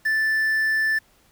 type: tone with quantisation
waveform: triangle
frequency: 1760 Hz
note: A6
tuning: in tune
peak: -17 dBFS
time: 0.05-0.99 s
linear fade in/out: 10 ms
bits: 7
effects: pink hiss -59 dBFS RMS until 1.31 s